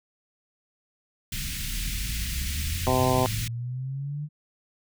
pink band-stop noise, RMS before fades -32 dBFS, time 1.32-3.48 s, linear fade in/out 5 ms, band 200 to 2000 Hz, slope 24 dB/octave
sine linear sweep, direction up, 30.87 to 151.3 Hz, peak -29 dBFS, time 1.61-4.29 s, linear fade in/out 50 ms
harmonic tone, 128.3 Hz, C3, 34 cents flat, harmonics 1 / 2 / 3 / 4 / 5 / 6 / 7 / 8, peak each -27 / -28 / -29 / -29 / -28 / -29 / -30 / -31 dBFS, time 2.87-3.26 s, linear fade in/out 0 ms
effects none

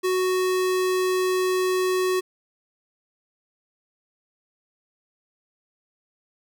square tone, 370 Hz, F#4, in tune, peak -21 dBFS, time 0.03-2.21 s, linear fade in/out 20 ms, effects none

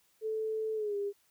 sine tone with pitch glide, 438 to 404 Hz, A4 to G#4, -8 to -48 cents, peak -31 dBFS, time 0.21-1.13 s, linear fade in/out 50 ms, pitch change -140 cents, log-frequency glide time 0.75-0.96 s, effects white hiss -70 dBFS RMS until 1.3 s

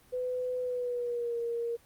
sine tone with pitch glide, 502 to 468.4 Hz, B4 to A#4, +28 to +8 cents, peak -30 dBFS, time 0.12-1.77 s, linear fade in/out 20 ms, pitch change -120 cents, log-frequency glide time 0.6-1.38 s, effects pink hiss -61 dBFS RMS until 1.85 s + Opus 32 kbps

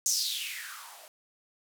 violet noise with band-pass filter sweep, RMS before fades -34 dBFS, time 0.06-1.08 s, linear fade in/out 0 ms, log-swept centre 6600 to 590 Hz, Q 6.1, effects none

